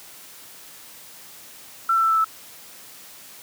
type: tone with pitch steps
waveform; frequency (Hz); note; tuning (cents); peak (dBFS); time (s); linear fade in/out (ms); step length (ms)
sine; 1345 / 1336.5 / 1328 / 1319.6 / 1311.2; E6 / E6 / E6 / E6 / E6; +34 / +23 / +12 / +1 / -10; -16; 1.89-2.245; 5; 71
effects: white hiss -44 dBFS RMS until 3.42 s + high-pass 100 Hz 12 dB/octave